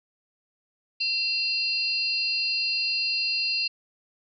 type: tone cluster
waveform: sine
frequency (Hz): 2725 / 4209 / 4767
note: F7 / C8 / D8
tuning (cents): -43 / +9 / +25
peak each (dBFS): -28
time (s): 1-3.68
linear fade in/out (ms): 10
effects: none